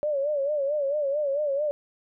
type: tone with vibrato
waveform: sine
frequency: 575 Hz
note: D5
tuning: 37 cents flat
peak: -23 dBFS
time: 0.03-1.71 s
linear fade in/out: 0 ms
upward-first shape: sine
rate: 4.5 Hz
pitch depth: 97 cents each way
effects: none